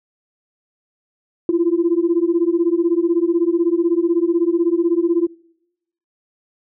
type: beating tone pair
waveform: sine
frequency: 332.6 / 348.6 Hz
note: E4 / F4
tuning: +16 / -3 cents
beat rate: 16 Hz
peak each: -16 dBFS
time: 1.49-5.27 s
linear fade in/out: 2 ms
effects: noise-tail reverb RT60 0.8 s tail -23 dB re dry + tanh soft clip ceiling -7 dBFS